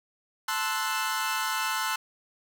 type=chord; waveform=sawtooth; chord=F# half-diminished seventh; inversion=first; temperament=equal; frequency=880 / 1046.5 / 1318.5 / 1480 Hz; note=A5 / C6 / E6 / F#6; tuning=0 / 0 / 0 / 0 cents; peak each=-29 dBFS; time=0.48-1.96 s; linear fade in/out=5 ms; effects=none